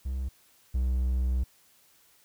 triangle tone pair in turn, 65.2 / 63.16 Hz, C2 / B1, -5 / +39 cents, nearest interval minor second, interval 56 cents, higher first, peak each -27 / -22 dBFS, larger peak second, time 0.05-0.29 / 0.74-1.44 s, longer second, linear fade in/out 10 ms, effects white hiss -62 dBFS RMS until 2.24 s

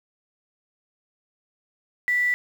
sine tone with quantisation, 1967 Hz, B6, 7 cents flat, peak -19 dBFS, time 2.08-2.34 s, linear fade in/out 0 ms, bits 7, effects none

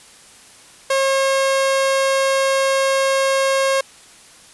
sawtooth tone, 540 Hz, C#5, 45 cents flat, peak -11 dBFS, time 0.9-3.81 s, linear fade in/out 5 ms, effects white hiss -45 dBFS RMS until 4.53 s + resampled to 24000 Hz

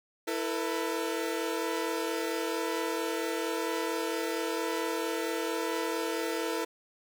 sawtooth chord, E suspended fourth, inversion none, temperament equal with one note detuned, 329.6 / 449.5 / 493.9 Hz, E4 / A4 / B4, 0 / +37 / 0 cents, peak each -30 / -30 / -32 dBFS, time 0.27-6.65 s, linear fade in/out 10 ms, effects none

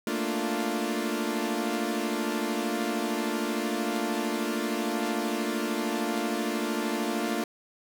sawtooth chord, Bb major seventh, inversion third, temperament equal, 220 / 233.1 / 293.7 / 349.2 Hz, A3 / Bb3 / D4 / F4, 0 / 0 / 0 / 0 cents, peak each -29 dBFS, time 0.07-7.44 s, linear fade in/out 2 ms, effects none

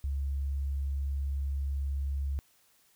sine tone, 69.3 Hz, C#2, in tune, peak -29 dBFS, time 0.04-2.39 s, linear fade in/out 0 ms, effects white hiss -66 dBFS RMS until 2.95 s

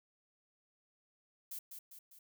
violet noise with echo, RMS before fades -44 dBFS, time 1.51-1.59 s, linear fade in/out 5 ms, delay 200 ms, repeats 3, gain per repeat -5 dB, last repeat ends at 2.19 s, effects none

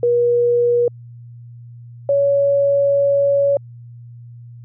sine tone pair in turn, 479.4 / 562 Hz, A#4 / C#5, +48 / +24 cents, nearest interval minor third, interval 276 cents, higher second, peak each -12 / -12 dBFS, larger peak neither, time 0.03-0.88 / 2.09-3.57 s, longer second, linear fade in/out 2 ms, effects added 119 Hz sine -35 dBFS peak until 4.64 s

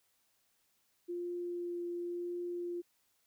sine tone with vibrato, 349.2 Hz, F4, in tune, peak -36 dBFS, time 1.08-2.82 s, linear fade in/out 20 ms, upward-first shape triangle, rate 0.94 Hz, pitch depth 10 cents each way, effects white hiss -75 dBFS RMS until 3.26 s

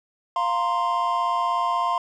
triangle chord, F suspended fourth, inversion none, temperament just, 698.5 / 931.3 / 1047.7 Hz, F5 / Bb5 / C6, 0 / -2 / +2 cents, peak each -25 / -25 / -21 dBFS, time 0.36-1.98 s, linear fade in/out 2 ms, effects resampled to 22050 Hz

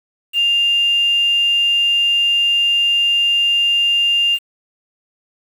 sine tone with quantisation, 2800 Hz, F7, 4 cents sharp, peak -12 dBFS, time 0.33-4.39 s, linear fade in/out 50 ms, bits 6, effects none

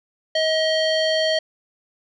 square tone with low-pass filter, 634 Hz, D#5, 32 cents sharp, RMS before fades -20 dBFS, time 0.35-1.39 s, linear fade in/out 5 ms, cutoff 4000 Hz, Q 6.5, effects none

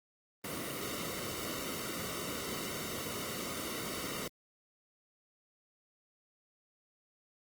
pink noise with comb filter, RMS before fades -39 dBFS, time 0.44-4.28 s, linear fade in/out 5 ms, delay 1.2 ms, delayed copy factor -0.65, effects high-pass 80 Hz 12 dB/octave + Opus 32 kbps

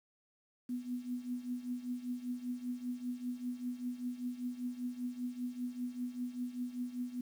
sine tone with tremolo, 246.9 Hz, B3, in tune, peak -33 dBFS, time 0.69-7.21 s, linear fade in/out 5 ms, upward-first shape triangle, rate 5.1 Hz, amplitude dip 85%, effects 10-bit

